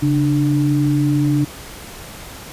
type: tone pair together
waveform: sine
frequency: 139.9 / 296.4 Hz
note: C#3 / D4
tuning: +16 / +16 cents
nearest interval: octave + minor second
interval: 1300 cents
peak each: -16 dBFS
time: 0.02-1.45 s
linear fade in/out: 10 ms
effects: pink hiss -35 dBFS RMS until 2.52 s + resampled to 32000 Hz